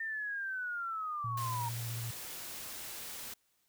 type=linear sweep; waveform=sine; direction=down; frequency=1818 to 926 Hz; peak=-35 dBFS; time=0-1.69 s; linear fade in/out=5 ms
type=tone with vibrato; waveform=sine; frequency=116.54 Hz; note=A#2; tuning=in tune; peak=-37 dBFS; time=1.24-2.11 s; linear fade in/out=5 ms; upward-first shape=square; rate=15 Hz; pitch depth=25 cents each way
type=noise; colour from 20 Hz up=white; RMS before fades=-44 dBFS; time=1.37-3.34 s; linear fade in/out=5 ms
effects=white hiss -75 dBFS RMS until 3.68 s